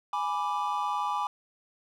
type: chord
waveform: triangle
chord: G# diminished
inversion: none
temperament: equal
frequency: 830.6 / 987.8 / 1174.7 Hz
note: G#5 / B5 / D6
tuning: 0 / 0 / 0 cents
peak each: -30 dBFS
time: 0.13-1.27 s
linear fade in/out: 2 ms
effects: none